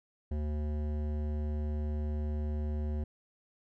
triangle tone with hard clipping, 75 Hz, D2, 37 cents sharp, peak -33 dBFS, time 0.31-3.04 s, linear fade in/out 5 ms, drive 18 dB, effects none

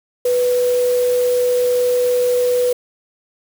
sine tone in noise, 493.9 Hz, B4, in tune, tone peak -13 dBFS, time 0.25-2.73 s, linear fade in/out 5 ms, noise white, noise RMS -31 dBFS, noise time 0.25-2.73 s, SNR +15 dB, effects none

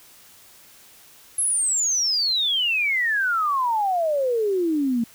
sine exponential sweep, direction down, 11175 to 224.6 Hz, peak -19 dBFS, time 1.38-5.04 s, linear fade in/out 5 ms, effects white hiss -50 dBFS RMS until 5.14 s

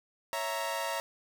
sawtooth chord, A# diminished, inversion first, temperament equal, 554.4 / 659.3 / 932.3 Hz, C#5 / E5 / A#5, 0 / 0 / 0 cents, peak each -34 / -33 / -31 dBFS, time 0.33-1 s, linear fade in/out 0 ms, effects none

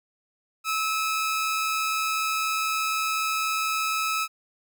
sawtooth tone pair together, 1299 / 2454 Hz, E6 / D#7, -26 / -25 cents, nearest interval major seventh, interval 1101 cents, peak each -21 / -30 dBFS, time 0.64-4.28 s, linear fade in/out 50 ms, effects none

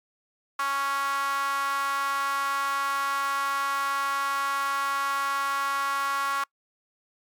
sawtooth tone with high-pass filter, 277.2 Hz, C#4, in tune, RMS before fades -27 dBFS, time 0.59-6.44 s, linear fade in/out 5 ms, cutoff 1200 Hz, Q 9, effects noise-tail reverb RT60 0.1 s tail -26 dB re dry + MP3 96 kbps

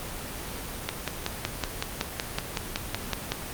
click train, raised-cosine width 0.2 ms, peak -9 dBFS, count 14, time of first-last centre 0.89-3.32 s, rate 5.35 Hz, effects pink hiss -36 dBFS RMS until 3.53 s + Opus 24 kbps

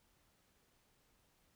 silence, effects pink hiss -74 dBFS RMS until 1.55 s

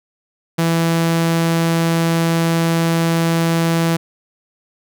sawtooth tone, 165.9 Hz, E3, 11 cents sharp, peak -10 dBFS, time 0.58-3.97 s, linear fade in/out 10 ms, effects none

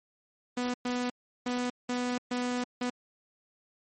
sawtooth tone bursts at uneven times, 246.9 Hz, B3, in tune, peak -25 dBFS, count 6, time 0.57-0.74 / 0.85-1.1 / 1.46-1.7 / 1.89-2.18 / 2.31-2.64 / 2.81-2.9 s, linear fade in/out 5 ms, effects MP3 32 kbps

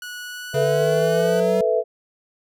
sawtooth tone with pitch glide, 1467 to 1496.1 Hz, F#6 to F#6, -15 to +19 cents, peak -28 dBFS, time 0.02-1.4 s, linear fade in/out 2 ms, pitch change +34 cents, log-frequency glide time 0.2-1.07 s
sine chord, A suspended second, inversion none, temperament just, 440 / 495 / 660 Hz, A4 / B4 / E5, 0 / +4 / +2 cents, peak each -21 dBFS, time 0.53-1.84 s, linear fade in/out 50 ms
square exponential sweep, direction up, 138.59 to 191.6 Hz, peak -25 dBFS, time 0.54-1.61 s, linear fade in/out 2 ms
effects none

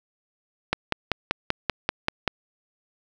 click train, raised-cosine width 0.3 ms, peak -5 dBFS, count 9, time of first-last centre 0.73-2.277 s, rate 5.17 Hz, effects none

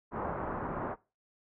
white low-pass noise, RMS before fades -36 dBFS, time 0.11-0.96 s, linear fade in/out 50 ms, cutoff 1200 Hz, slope 24 dB/octave, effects noise-tail reverb RT60 0.3 s tail -21 dB re dry + low-pass 2000 Hz 12 dB/octave

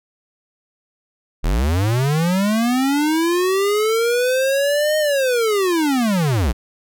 square linear two-way sweep, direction up then down, 35.22 to 620 to 49.8 Hz, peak -16 dBFS, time 1.43-6.53 s, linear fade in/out 20 ms, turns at 4.98 s, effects none

